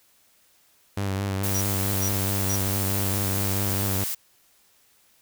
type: tone with vibrato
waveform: sawtooth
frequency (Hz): 98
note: G2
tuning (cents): 0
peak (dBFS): -21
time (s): 0.97-4.04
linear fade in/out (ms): 5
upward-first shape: sine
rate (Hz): 4.6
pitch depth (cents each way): 39
type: noise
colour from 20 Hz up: blue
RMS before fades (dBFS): -29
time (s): 1.43-4.15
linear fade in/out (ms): 10
type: tone bursts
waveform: square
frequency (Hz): 5800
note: F#8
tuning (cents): -35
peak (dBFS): -28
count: 3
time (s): 1.54-2.565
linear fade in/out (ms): 10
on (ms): 75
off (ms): 400
effects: white hiss -61 dBFS RMS until 5.21 s